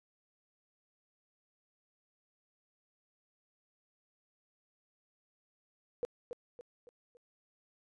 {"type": "tone with echo", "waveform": "sine", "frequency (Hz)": 483.9, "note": "B4", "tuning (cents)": -35, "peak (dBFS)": -31, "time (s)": [6.03, 6.05], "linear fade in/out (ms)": 0, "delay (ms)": 280, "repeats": 4, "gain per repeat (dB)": -7, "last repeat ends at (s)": 7.17, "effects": ["resampled to 24000 Hz"]}